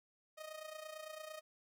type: tone with amplitude modulation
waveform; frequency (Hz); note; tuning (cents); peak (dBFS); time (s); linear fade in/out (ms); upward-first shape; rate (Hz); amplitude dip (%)
sawtooth; 622.3; D#5; 0; -40; 0.37-1.41; 20; sine; 28.9; 70
effects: none